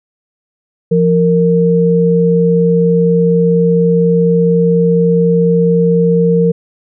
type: tone pair together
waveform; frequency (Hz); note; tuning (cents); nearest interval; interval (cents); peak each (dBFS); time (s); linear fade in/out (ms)
sine; 172 / 462.1; F3 / A#4; -26 / -15; octave + perfect fourth; 1711; -10; 0.91-6.52; 10
effects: none